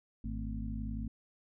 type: harmonic tone with a mistuned harmonic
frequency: 52 Hz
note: G#1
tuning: 3 cents sharp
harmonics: 1 / 2 / 3 / 4 / 5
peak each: -38 / -43 / -47 / -41 / -46 dBFS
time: 0.24-1.08 s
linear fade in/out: 5 ms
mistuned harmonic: 4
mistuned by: +110 cents
effects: none